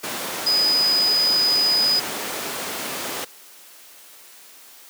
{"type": "tone in noise", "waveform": "sine", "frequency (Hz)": 4978, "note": "D#8", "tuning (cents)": 0, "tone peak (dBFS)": -16, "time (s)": [0.46, 2], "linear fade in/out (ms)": 10, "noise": "pink", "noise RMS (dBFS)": -27, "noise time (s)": [0.03, 3.25], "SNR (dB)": 8, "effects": ["white hiss -46 dBFS RMS until 4.89 s", "high-pass 300 Hz 12 dB/octave"]}